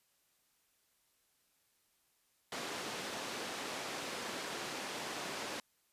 pink band-pass noise, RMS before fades -42 dBFS, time 2.52-5.6 s, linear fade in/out 2 ms, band 300 to 6800 Hz, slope 12 dB/octave, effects white hiss -75 dBFS RMS until 5.92 s + resampled to 32000 Hz

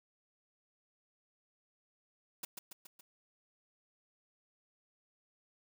white noise with echo, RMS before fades -41 dBFS, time 2.43-2.45 s, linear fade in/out 5 ms, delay 140 ms, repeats 4, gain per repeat -4 dB, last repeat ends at 3.01 s, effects none

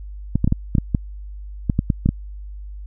clicks, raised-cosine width 5 ms, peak -4 dBFS, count 12, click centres 0.356 / 0.444 / 0.476 / 0.524 / 0.752 / 0.783 / 0.948 / 1.698 / 1.791 / 1.902 / 2.06 / 2.09 s, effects added 50 Hz sine -31 dBFS peak until 2.86 s

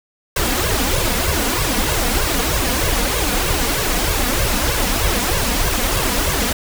pink noise with flanger, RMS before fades -18 dBFS, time 0.36-6.53 s, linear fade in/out 5 ms, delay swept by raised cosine 1.8 to 4.2 ms, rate 3.2 Hz, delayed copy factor +0.9, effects none

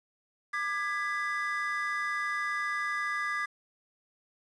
triangle chord, G# diminished, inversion second, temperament just, 1196.1 / 1661.2 / 1993.5 Hz, D6 / G#6 / B6, +31 / 0 / +16 cents, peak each -32 / -32 / -33 dBFS, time 0.53-3.46 s, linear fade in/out 10 ms, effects resampled to 22050 Hz + 9-bit

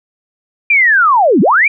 sine linear two-way sweep, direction down then up, 2423 to 164.81 to 2423 Hz, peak -6 dBFS, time 0.7-1.68 s, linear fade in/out 5 ms, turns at 1.41 s, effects none

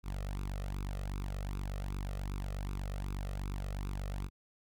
sawtooth tone with flanger, 48.29 Hz, G1, 25 cents flat, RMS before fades -38 dBFS, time 0.03-4.3 s, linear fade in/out 50 ms, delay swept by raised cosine 0.79 to 1.61 ms, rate 2.6 Hz, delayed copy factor +0.75, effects none

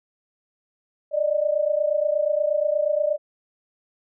sine tone pair together, 585 / 613.4 Hz, D5 / D#5, -7 / -25 cents, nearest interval minor second, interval 82 cents, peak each -22 dBFS, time 1.11-3.18 s, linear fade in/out 50 ms, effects none

